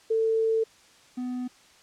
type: tone pair in turn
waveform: sine / triangle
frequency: 446.5 / 249.9 Hz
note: A4 / B3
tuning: +25 / +21 cents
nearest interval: minor seventh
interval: 1004 cents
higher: first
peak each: -21 / -27 dBFS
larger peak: first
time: 0.1-0.64 / 1.17-1.48 s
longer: first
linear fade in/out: 10 ms
effects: white hiss -56 dBFS RMS until 1.82 s + low-pass 7000 Hz 12 dB/octave